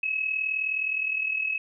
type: tone with amplitude modulation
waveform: sine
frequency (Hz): 2573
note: E7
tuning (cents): -43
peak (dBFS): -22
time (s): 0.03-1.58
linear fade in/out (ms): 5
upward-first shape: sine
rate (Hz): 39.5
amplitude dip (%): 65
effects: none